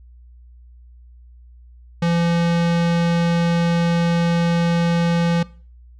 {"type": "tone with low-pass filter", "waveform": "square", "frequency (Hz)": 170, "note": "F3", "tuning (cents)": -46, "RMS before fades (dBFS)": -18, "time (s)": [2.02, 5.43], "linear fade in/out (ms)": 5, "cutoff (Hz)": 4800, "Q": 0.8, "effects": ["noise-tail reverb RT60 0.4 s tail -20 dB re dry", "added 60 Hz sine -42 dBFS peak until 5.99 s"]}